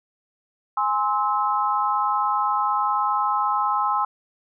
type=chord; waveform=sine; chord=Ab augmented; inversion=none; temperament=equal with one note detuned; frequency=830.6 / 1046.5 / 1295.9 Hz; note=Ab5 / C6 / E6; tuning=0 / 0 / -30 cents; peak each=-24 / -23 / -24 dBFS; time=0.77-4.05 s; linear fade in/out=5 ms; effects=none